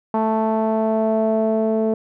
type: tone with low-pass filter sweep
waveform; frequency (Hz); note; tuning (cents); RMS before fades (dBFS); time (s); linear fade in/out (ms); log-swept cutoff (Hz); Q
sawtooth; 220.3; A3; +2; -19; 0.14-1.94; 2; 910 to 550; 4
effects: none